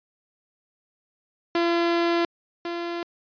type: tone pair in turn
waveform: sawtooth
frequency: 340.6 / 342.8 Hz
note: F4 / F4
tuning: -43 / -32 cents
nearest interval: unison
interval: 11 cents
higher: second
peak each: -16 / -24 dBFS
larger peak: first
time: 1.55-2.25 / 2.65-3.03 s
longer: first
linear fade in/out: 2 ms
effects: resampled to 11025 Hz